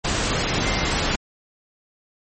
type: tone in noise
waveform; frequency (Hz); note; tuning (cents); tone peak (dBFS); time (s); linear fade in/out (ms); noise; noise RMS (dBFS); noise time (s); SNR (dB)
sine; 2093; C7; 0; -31; 0.64-0.92; 10; pink; -22; 0.04-1.16; -12
effects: MP3 32 kbps